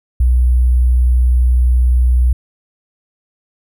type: tone with sample-and-hold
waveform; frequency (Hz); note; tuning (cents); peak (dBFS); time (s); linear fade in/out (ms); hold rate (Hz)
sine; 61.74; B1; 0; -8; 0.2-2.33; 5; 11025
effects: none